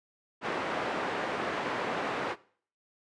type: band-pass noise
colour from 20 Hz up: pink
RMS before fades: -33 dBFS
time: 0.41-2.36 s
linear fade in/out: 50 ms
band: 340 to 1900 Hz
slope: 12 dB/octave
effects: noise-tail reverb RT60 0.5 s tail -20 dB re dry + resampled to 22050 Hz